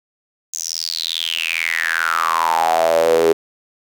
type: tone with high-pass filter sweep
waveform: sawtooth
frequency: 82.41 Hz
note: E2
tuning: in tune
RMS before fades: -18 dBFS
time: 0.53-3.33 s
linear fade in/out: 10 ms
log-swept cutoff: 6600 to 400 Hz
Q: 8.9
effects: none